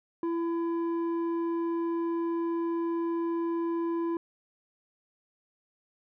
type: tone with low-pass filter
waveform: square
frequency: 335.6 Hz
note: E4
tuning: 31 cents sharp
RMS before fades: -30 dBFS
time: 0.23-4.17 s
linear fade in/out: 2 ms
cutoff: 790 Hz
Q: 1.6
effects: none